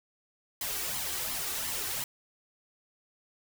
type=noise with flanger; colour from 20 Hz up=white; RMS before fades=-34 dBFS; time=0.61-2.04 s; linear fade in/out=2 ms; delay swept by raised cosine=0.96 to 2.66 ms; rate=2.8 Hz; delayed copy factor=+0.6; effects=none